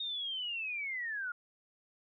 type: linear sweep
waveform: sine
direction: down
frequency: 3723 to 1396.9 Hz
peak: -35 dBFS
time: 0-1.32 s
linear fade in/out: 5 ms
effects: none